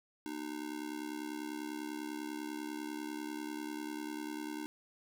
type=tone with amplitude modulation; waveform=square; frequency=304.9 Hz; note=D#4; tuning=35 cents flat; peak=-36 dBFS; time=0.26-4.66 s; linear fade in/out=0 ms; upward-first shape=sine; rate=70.1 Hz; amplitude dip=85%; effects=none